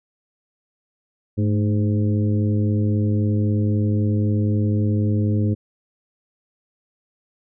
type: harmonic tone with a mistuned harmonic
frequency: 103.83 Hz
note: G#2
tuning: in tune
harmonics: 1 / 2 / 3 / 4 / 5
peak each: -18 / -23 / -27 / -32 / -35 dBFS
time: 1.37-5.55 s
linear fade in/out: 20 ms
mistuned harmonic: 2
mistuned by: +61 cents
effects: none